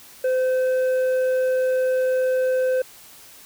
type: tone with tanh clipping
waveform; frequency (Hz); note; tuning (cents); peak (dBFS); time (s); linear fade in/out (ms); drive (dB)
triangle; 514; C5; -31; -19; 0.24-2.82; 5; 10
effects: white hiss -46 dBFS RMS until 3.45 s